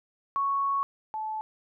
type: tone pair in turn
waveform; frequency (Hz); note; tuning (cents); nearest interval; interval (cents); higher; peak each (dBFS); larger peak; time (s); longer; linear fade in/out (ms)
sine; 1108.7 / 868.5; C#6 / A5; 0 / -23; major third; 423; first; -24 / -30; first; 0.36-0.83 / 1.14-1.41; first; 0
effects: none